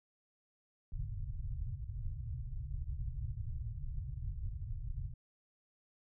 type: low-pass noise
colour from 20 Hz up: pink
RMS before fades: -40 dBFS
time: 0.92-5.14 s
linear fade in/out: 5 ms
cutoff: 140 Hz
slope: 96 dB/octave
effects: none